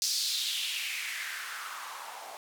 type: noise with band-pass filter sweep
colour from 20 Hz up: blue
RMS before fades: -35 dBFS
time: 0.02-2.37 s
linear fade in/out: 0 ms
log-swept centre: 5200 to 700 Hz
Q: 3.4
effects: none